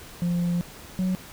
sine tone pair in turn, 174.1 / 185.31 Hz, F3 / F#3, -5 / +3 cents, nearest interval minor second, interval 108 cents, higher second, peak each -19 dBFS, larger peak neither, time 0.22-0.61 / 0.99-1.15 s, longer first, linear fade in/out 0 ms, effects tanh soft clip ceiling -21 dBFS + pink hiss -44 dBFS RMS until 1.32 s

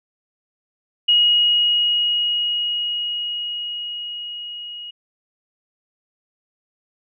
sine tone with level ramp, 2890 Hz, F#7, 41 cents flat, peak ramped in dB -11 to -31 dBFS, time 1.08-4.91 s, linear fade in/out 10 ms, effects none

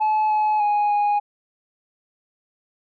sine tone with pitch steps, 860 / 853 / 830 / 825 Hz, A5 / G#5 / G#5 / G#5, -40 / +46 / -1 / -12 cents, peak -14 dBFS, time 0-1.2 s, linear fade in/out 20 ms, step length 300 ms, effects tanh soft clip ceiling -16 dBFS

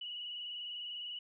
sine tone with vibrato, 2916 Hz, F#7, 26 cents flat, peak -40 dBFS, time 0.01-1.19 s, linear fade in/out 5 ms, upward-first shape sine, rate 20 Hz, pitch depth 43 cents each way, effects none

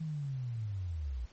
sine linear sweep, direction down, 162 to 55.5 Hz, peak -34 dBFS, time 0-1.26 s, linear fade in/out 10 ms, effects pink hiss -62 dBFS RMS until 1.32 s + MP3 32 kbps

